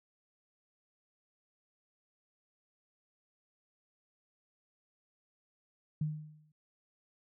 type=tone with exponential decay; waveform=sine; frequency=153 Hz; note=D#3; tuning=29 cents flat; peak=-28 dBFS; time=6.01-6.52 s; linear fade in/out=5 ms; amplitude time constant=110 ms; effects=none